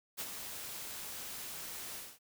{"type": "noise with ADSR envelope", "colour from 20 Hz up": "white", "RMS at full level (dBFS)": -38, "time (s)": [0.17, 2.19], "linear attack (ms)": 31, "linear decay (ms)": 47, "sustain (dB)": -6, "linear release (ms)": 230, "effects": []}